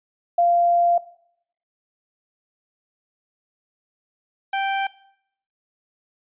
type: tone pair in turn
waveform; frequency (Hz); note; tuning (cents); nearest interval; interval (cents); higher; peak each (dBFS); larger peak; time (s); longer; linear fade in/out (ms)
sine / sawtooth; 693 / 782.7; F5 / G5; -14 / -3; major second; 211; second; -14 / -17; first; 0.38-0.98 / 4.53-4.87; first; 5
effects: noise-tail reverb RT60 0.7 s tail -19 dB re dry + resampled to 8000 Hz